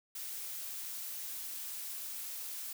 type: noise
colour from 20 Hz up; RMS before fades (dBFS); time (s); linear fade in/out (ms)
blue; -42; 0.15-2.73; 5
effects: none